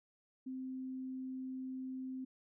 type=tone; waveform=sine; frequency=260 Hz; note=C4; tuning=11 cents flat; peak=-40 dBFS; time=0.46-2.25 s; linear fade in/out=10 ms; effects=none